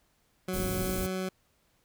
20% pulse tone with pitch glide, 185 to 186.93 Hz, F#3 to F#3, 0 to +18 cents, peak -26 dBFS, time 0.48-1.29 s, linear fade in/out 5 ms, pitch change +18 cents, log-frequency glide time 0.73-1.06 s
pink band-stop noise, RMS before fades -34 dBFS, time 0.53-1.07 s, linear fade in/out 10 ms, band 320 to 8300 Hz, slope 12 dB/octave
effects pink hiss -70 dBFS RMS until 1.84 s

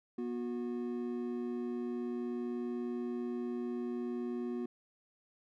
triangle tone pair together, 242.4 / 362.9 Hz, B3 / F#4, -32 / -34 cents, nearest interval perfect fifth, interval 698 cents, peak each -35 / -37 dBFS, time 0.18-4.66 s, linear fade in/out 5 ms, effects none

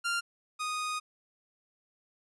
sawtooth tone pair in turn, 1392 / 1240.6 Hz, F6 / D#6, -6 / -5 cents, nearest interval major second, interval 199 cents, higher first, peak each -25 / -28 dBFS, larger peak first, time 0.04-0.21 / 0.59-1 s, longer second, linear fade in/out 20 ms, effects resampled to 24000 Hz

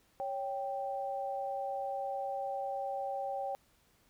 sine tone pair together, 554.4 / 784 Hz, C#5 / G5, 0 / 0 cents, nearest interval tritone, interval 600 cents, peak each -38 / -36 dBFS, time 0.2-3.55 s, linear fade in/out 0 ms, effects pink hiss -69 dBFS RMS until 4.09 s

